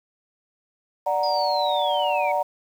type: chord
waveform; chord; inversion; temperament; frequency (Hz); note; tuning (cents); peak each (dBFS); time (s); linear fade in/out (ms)
sine; D augmented; none; equal; 587.3 / 740 / 932.3; D5 / F#5 / A#5; 0 / 0 / 0; -24; 1.06-2.43; 10
type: linear sweep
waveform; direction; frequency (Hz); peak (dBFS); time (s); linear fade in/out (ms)
sine; down; 4978 to 2217; -28; 1.23-2.32; 5
effects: tanh soft clip ceiling -10 dBFS + 8-bit